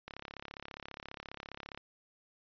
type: click train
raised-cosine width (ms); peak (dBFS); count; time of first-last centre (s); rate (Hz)
0.3; -27; 60; 0.08-1.775; 34.8
effects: resampled to 11025 Hz